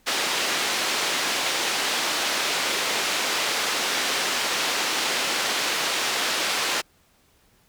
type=band-pass noise; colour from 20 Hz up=white; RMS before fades=-25 dBFS; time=0.06-6.82 s; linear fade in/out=20 ms; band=290 to 4600 Hz; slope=12 dB/octave; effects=pink hiss -61 dBFS RMS until 7.68 s